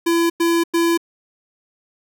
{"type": "tone bursts", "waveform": "square", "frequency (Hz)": 336.9, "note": "E4", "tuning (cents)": 38, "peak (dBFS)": -15, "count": 3, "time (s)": [0.06, 0.976], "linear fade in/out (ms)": 10, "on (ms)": 240, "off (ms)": 98, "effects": []}